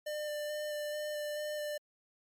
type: tone with vibrato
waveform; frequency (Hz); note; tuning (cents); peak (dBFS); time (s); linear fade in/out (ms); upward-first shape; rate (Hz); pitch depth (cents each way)
square; 598; D5; +31; -36; 0.06-1.78; 10; square; 2.3; 10
effects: MP3 96 kbps